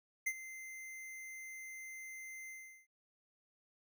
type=tone with ADSR envelope; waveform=square; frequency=2078 Hz; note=C7; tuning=12 cents flat; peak=-32 dBFS; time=0.26-2.87 s; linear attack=11 ms; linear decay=56 ms; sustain=-15 dB; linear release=380 ms; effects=none